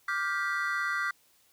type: chord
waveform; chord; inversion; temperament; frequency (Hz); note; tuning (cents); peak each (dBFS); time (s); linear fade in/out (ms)
triangle; G dominant seventh; second; just; 1176 / 1411.2 / 1568 / 1960; D6 / F6 / G6 / B6; +2 / +18 / 0 / -14; -32; 0.08-1.11; 5
effects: white hiss -65 dBFS RMS until 1.52 s

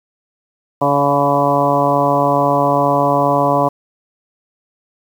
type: harmonic tone with a mistuned harmonic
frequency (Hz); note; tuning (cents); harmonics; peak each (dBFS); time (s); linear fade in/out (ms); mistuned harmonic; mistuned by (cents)
142.3; C#3; +46; 1 / 2 / 3 / 4 / 5 / 6 / 7 / 8; -22 / -20 / -23 / -17 / -18 / -23 / -17 / -23; 0.81-3.69; 10; 5; -19
effects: 7-bit

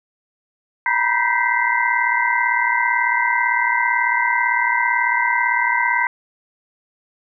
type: tone cluster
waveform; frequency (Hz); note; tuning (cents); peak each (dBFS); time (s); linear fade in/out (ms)
sine; 941 / 979 / 1555 / 1957 / 2072; A#5 / B5 / G6 / B6 / C7; +16 / -15 / -14 / -16 / -17; -22; 0.86-6.07; 2
effects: none

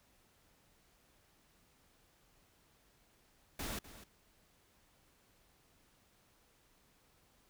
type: noise with echo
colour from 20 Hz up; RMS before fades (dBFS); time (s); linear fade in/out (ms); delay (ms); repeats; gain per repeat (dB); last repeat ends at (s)
pink; -41; 3.59-3.79; 5; 250; 1; -14; 4.04
effects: pink hiss -70 dBFS RMS until 7.49 s

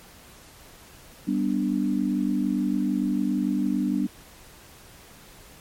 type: chord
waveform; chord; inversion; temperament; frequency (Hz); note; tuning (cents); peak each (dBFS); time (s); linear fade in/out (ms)
sine; G major; none; equal; 196 / 246.9 / 293.7; G3 / B3 / D4; 0 / 0 / 0; -26; 1.27-4.07; 10
effects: pink hiss -49 dBFS RMS until 5.6 s + MP3 64 kbps

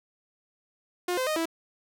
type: tone with pitch steps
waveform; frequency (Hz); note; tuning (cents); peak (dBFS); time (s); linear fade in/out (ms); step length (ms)
sawtooth; 356.6 / 515 / 619 / 328.5; F4 / C5 / D#5 / E4; +36 / -28 / -9 / -6; -22; 1.08-1.456; 5; 94
effects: none

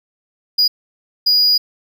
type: tone bursts at uneven times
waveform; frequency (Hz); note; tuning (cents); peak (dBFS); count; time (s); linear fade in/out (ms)
triangle; 4900; D#8; -27; -9; 2; 0.58-0.68 / 1.26-1.58; 10
effects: none

